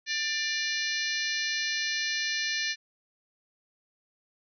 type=harmonic tone with a mistuned harmonic; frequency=593 Hz; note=D5; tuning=17 cents sharp; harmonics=3 / 4 / 5 / 6 / 7 / 8 / 9 / 10; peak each=-32 / -35 / -39 / -39 / -34 / -41 / -39 / -38 dBFS; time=0.06-2.76 s; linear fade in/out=50 ms; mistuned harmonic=5; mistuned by=-47 cents; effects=none